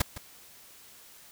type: noise with echo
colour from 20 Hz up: pink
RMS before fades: -24 dBFS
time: 0-0.02 s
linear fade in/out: 5 ms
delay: 160 ms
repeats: 1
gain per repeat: -14 dB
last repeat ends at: 0.18 s
effects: white hiss -53 dBFS RMS until 1.31 s